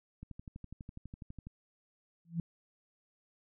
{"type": "click train", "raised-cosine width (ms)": 5, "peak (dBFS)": -33, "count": 16, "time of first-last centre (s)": [0.23, 1.47], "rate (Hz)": 12.1}
{"type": "tone with exponential growth", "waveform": "sine", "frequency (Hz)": 168, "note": "E3", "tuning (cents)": 33, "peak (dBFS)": -27, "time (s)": [2.25, 2.4], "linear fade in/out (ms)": 2, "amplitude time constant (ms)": 31}
{"effects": []}